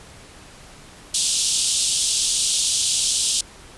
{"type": "band-pass noise", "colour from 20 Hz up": "white", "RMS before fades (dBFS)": -21, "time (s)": [1.14, 3.41], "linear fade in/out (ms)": 5, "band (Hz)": [3000, 9700], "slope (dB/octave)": 48, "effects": ["pink hiss -44 dBFS RMS until 3.77 s", "resampled to 24000 Hz"]}